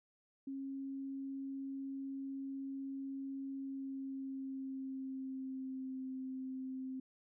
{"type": "tone with pitch glide", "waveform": "sine", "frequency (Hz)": [271.6, 261.3], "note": ["C#4", "C4"], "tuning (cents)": [-35, -2], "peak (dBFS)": -40, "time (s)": [0.47, 7], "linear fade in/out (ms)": 5, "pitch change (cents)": -67, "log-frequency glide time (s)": [3.53, 6.05], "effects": []}